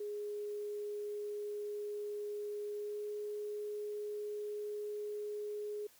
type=tone with pitch glide; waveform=sine; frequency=415.3 to 417.9 Hz; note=G#4 to G#4; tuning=0 to +11 cents; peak=-38 dBFS; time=0-5.87 s; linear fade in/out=5 ms; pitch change=+11 cents; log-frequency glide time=2.77-3.02 s; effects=white hiss -64 dBFS RMS until 5.99 s